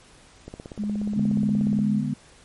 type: click train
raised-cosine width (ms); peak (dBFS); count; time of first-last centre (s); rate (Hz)
2; -23; 23; 0.48-1.79; 16.8
type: tone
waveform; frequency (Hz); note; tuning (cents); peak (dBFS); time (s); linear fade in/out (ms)
sine; 207.7; G#3; 0; -24; 0.78-2.01; 20
type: chord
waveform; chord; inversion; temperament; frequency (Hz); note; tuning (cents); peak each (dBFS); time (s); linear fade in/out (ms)
sine; G# diminished; second; equal; 146.83 / 207.7 / 246.9; D3 / G#3 / B3; 0 / 0 / 0; -28; 1.16-2.14; 5
effects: pink hiss -52 dBFS RMS until 2.44 s + MP3 48 kbps